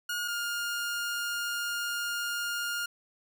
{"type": "tone pair in turn", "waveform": "sawtooth", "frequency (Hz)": [1437, 1413.9], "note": ["F6", "F6"], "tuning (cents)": [49, 21], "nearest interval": "unison", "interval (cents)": 28, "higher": "first", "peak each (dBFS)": -27, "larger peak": "neither", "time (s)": [[0.09, 0.28], [0.28, 2.86]], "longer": "second", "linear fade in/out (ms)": 5, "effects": []}